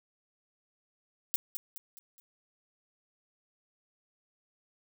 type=noise with echo; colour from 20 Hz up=violet; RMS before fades=-29 dBFS; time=1.34-1.36 s; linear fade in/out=0 ms; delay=210 ms; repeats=4; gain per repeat=-7 dB; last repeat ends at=2.2 s; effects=none